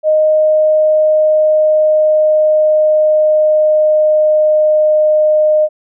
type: tone with pitch glide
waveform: sine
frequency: 619 to 613.3 Hz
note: D#5 to D#5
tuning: -9 to -25 cents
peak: -7 dBFS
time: 0.03-5.69 s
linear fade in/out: 50 ms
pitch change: -16 cents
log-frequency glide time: 0.31-5.01 s
effects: none